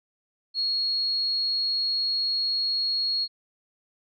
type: tone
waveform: sine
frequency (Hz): 4309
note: C#8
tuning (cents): -50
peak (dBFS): -23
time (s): 0.54-3.28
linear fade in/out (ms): 50
effects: none